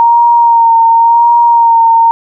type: tone with vibrato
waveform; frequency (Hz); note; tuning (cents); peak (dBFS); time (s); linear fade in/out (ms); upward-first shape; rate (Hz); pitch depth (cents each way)
sine; 929; A#5; -6; -3; 0-2.11; 0; sine; 0.92; 27
effects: none